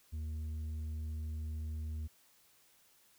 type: tone with tanh clipping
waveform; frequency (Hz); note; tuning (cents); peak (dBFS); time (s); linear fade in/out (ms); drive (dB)
sine; 77.78; D#2; 0; -38; 0.12-2.08; 20; 5
effects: white hiss -67 dBFS RMS until 3.18 s